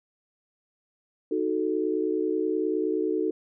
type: chord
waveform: sine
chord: D# diminished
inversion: none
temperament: equal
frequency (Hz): 311.1 / 370 / 440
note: D#4 / F#4 / A4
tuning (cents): 0 / 0 / 0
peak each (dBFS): -28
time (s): 1.31-3.31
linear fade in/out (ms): 5
effects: none